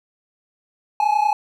triangle tone pair together, 830.6 / 861.1 Hz, G#5 / A5, 0 / -38 cents, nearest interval minor second, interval 62 cents, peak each -16 / -17 dBFS, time 1-1.33 s, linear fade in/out 2 ms, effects none

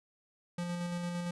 square tone with tremolo, 174.61 Hz, F3, in tune, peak -34 dBFS, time 0.58-1.31 s, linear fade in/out 5 ms, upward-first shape square, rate 8.8 Hz, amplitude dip 25%, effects resampled to 24000 Hz

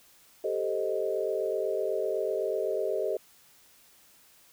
sine chord, A half-diminished seventh, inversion third, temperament equal, 392 / 440 / 523.3 / 622.3 Hz, G4 / A4 / C5 / Eb5, 0 / 0 / 0 / 0 cents, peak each -32 / -32 / -34 / -32 dBFS, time 0.44-3.17 s, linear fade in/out 5 ms, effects white hiss -59 dBFS RMS until 4.52 s

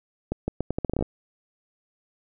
accelerating click train, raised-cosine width 2 ms, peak -12 dBFS, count 12, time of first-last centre 0.32-1.025 s, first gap 160 ms, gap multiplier 0.79, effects none

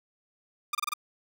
sawtooth tone bursts, 1205 Hz, D6, 44 cents sharp, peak -23 dBFS, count 5, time 0.73-0.938 s, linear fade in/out 5 ms, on 20 ms, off 27 ms, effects 9-bit

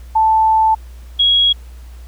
sine tone pair in turn, 880 / 3313 Hz, A5 / G#7, 0 / -5 cents, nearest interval octave + major seventh, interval 2295 cents, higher second, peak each -9 dBFS, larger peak neither, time 0.15-0.75 / 1.19-1.53 s, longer first, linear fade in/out 10 ms, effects added 60 Hz sine -32 dBFS peak until 2.07 s + pink hiss -49 dBFS RMS until 2.07 s

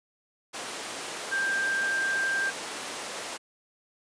sine tone in noise, 1583 Hz, G6, 17 cents sharp, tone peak -25 dBFS, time 1.31-2.51 s, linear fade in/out 20 ms, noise pink, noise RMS -34 dBFS, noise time 0.53-3.38 s, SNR +6 dB, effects high-pass 400 Hz 12 dB/octave + resampled to 22050 Hz

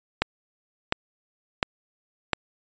click train, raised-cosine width 0.3 ms, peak -4 dBFS, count 4, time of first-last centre 0.22-2.333 s, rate 1.42 Hz, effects resampled to 16000 Hz

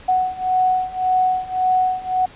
sine beating tone pair, 740 / 741.8 Hz, F#5 / F#5, 0 / +4 cents, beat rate 1.8 Hz, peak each -20 / -18 dBFS, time 0.08-2.26 s, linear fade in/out 10 ms, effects pink hiss -43 dBFS RMS until 2.35 s + resampled to 8000 Hz

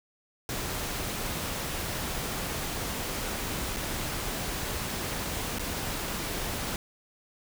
pink noise with dropouts, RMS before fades -33 dBFS, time 0.49-6.76 s, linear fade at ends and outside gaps 1 ms, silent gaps 3.764-3.768 / 5.586-5.594 s, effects none

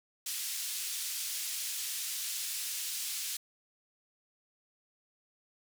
white band-pass noise, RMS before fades -37 dBFS, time 0.26-3.37 s, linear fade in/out 5 ms, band 2900 to 12000 Hz, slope 12 dB/octave, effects none

